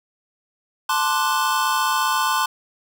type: chord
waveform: square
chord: D dominant seventh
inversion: second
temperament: equal with one note detuned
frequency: 877 / 1046.5 / 1174.7 / 1480 Hz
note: A5 / C6 / D6 / F#6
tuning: -6 / 0 / 0 / 0 cents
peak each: -25 / -22 / -27 / -27 dBFS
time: 0.89-2.46 s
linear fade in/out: 5 ms
effects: none